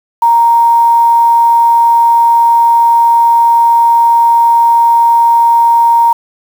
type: tone with quantisation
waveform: sine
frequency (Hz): 932.3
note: A#5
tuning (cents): 0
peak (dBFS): -4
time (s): 0.22-6.13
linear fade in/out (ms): 5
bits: 5
effects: none